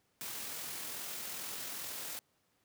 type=noise with amplitude modulation; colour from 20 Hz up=white; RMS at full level=-41 dBFS; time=0.21-2.19 s; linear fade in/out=0 ms; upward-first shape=sine; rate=42.4 Hz; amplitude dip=25%; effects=pink hiss -75 dBFS RMS until 2.64 s + high-pass 100 Hz 12 dB/octave